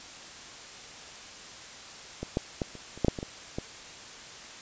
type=clicks; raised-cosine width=2 ms; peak=-20 / -12 / -15 / -30 / -30 / -10 / -8 / -21 / -21 / -18 dBFS; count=10; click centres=2.23 / 2.371 / 2.618 / 2.753 / 2.976 / 3.047 / 3.083 / 3.188 / 3.229 / 3.585 s; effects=white hiss -45 dBFS RMS until 4.61 s + resampled to 16000 Hz